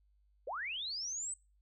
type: linear sweep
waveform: sine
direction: up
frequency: 440 to 8210 Hz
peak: -37 dBFS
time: 0.47-1.34 s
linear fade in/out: 5 ms
effects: noise-tail reverb RT60 0.3 s tail -23 dB re dry + added 50 Hz sine -67 dBFS peak until 1.61 s